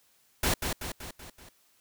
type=noise with echo; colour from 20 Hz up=pink; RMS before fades=-26 dBFS; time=0.43-0.54 s; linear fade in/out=5 ms; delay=190 ms; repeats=5; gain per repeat=-5 dB; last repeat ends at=1.49 s; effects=white hiss -66 dBFS RMS until 1.8 s